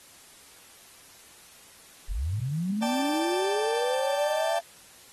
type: linear sweep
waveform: sine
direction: up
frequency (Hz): 32.7 to 686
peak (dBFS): -26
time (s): 2.08-4.61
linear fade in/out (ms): 20
type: chord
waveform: 40% pulse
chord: D suspended fourth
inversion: none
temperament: just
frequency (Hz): 587.3 / 783.1 / 881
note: D5 / G5 / A5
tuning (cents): 0 / -2 / +2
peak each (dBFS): -32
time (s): 2.82-4.59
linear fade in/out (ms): 5
effects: white hiss -52 dBFS RMS until 5.12 s + AAC 32 kbps